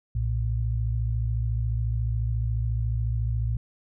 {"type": "tone pair together", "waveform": "sine", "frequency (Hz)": [60.3, 114.42], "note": ["B1", "A#2"], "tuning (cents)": [-41, -32], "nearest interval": "major seventh", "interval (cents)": 1109, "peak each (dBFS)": -26, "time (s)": [0.15, 3.57], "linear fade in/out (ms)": 5, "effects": []}